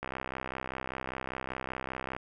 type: click train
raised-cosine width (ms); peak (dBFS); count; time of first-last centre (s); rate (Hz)
0.5; -20; 140; 0.03-2.165; 65.1
effects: none